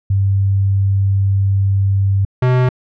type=tone pair in turn; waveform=sine / square; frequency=98 / 126.54 Hz; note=G2 / B2; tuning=0 / +43 cents; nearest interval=major third; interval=443 cents; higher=second; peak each=-11 dBFS; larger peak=neither; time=0.1-2.25 / 2.42-2.69 s; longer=first; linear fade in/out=5 ms; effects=low-pass 2000 Hz 12 dB/octave